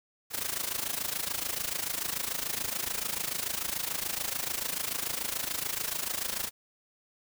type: noise with amplitude modulation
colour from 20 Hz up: white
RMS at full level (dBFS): -30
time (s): 0.3-6.51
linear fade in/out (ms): 50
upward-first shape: sine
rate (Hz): 26.9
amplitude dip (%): 80
effects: none